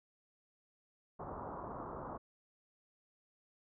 white low-pass noise, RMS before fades -45 dBFS, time 1.19-2.18 s, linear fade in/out 10 ms, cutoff 1200 Hz, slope 48 dB/octave, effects none

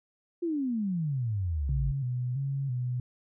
sine exponential sweep, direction down, 355.3 to 49 Hz, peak -27 dBFS, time 0.42-1.92 s, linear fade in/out 10 ms
sine tone with vibrato, 130.81 Hz, C3, in tune, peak -28 dBFS, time 1.69-3 s, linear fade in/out 2 ms, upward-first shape square, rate 1.5 Hz, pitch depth 87 cents each way
effects none

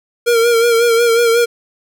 square tone with vibrato, 466.2 Hz, A#4, in tune, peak -10 dBFS, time 0.26-1.46 s, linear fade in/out 20 ms, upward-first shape sine, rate 5.5 Hz, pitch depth 44 cents each way, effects none

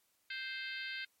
harmonic tone, 523.3 Hz, C5, in tune, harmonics 3 / 4 / 5 / 6 / 7 / 8 / 9, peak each -43 / -45 / -47 / -49 / -50 / -51 / -52 dBFS, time 0.3-1.05 s, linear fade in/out 5 ms, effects white hiss -75 dBFS RMS until 1.2 s + MP3 64 kbps

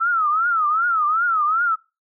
sine tone with vibrato, 1304 Hz, E6, 19 cents flat, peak -16 dBFS, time 0-1.76 s, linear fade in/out 20 ms, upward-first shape triangle, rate 2.6 Hz, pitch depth 190 cents each way, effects noise-tail reverb RT60 0.3 s tail -26 dB re dry

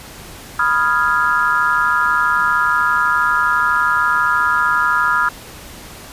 sine chord, F half-diminished seventh, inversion second, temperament equal, 987.8 / 1244.5 / 1396.9 / 1661.2 Hz, Cb6 / Eb6 / F6 / Ab6, 0 / 0 / 0 / 0 cents, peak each -20 / -18 / -16 / -21 dBFS, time 0.59-5.29 s, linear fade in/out 5 ms, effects pink hiss -36 dBFS RMS until 6.12 s + resampled to 32000 Hz

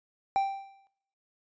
triangle tone with exponential decay, 784 Hz, G5, in tune, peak -19 dBFS, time 0.36-0.87 s, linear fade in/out 0 ms, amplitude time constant 110 ms, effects noise-tail reverb RT60 0.8 s tail -20 dB re dry + resampled to 16000 Hz

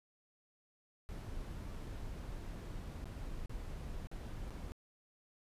brown noise with dropouts, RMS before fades -44 dBFS, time 1.09-4.72 s, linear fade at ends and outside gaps 0 ms, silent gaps 3.043-3.056 / 3.459-3.495 / 4.071-4.115 / 4.5-4.506 s, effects resampled to 32000 Hz

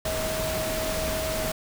sine tone in noise, 635 Hz, D#5, 35 cents sharp, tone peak -29 dBFS, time 0.05-1.52 s, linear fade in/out 5 ms, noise pink, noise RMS -30 dBFS, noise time 0.05-1.52 s, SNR -2 dB, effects none

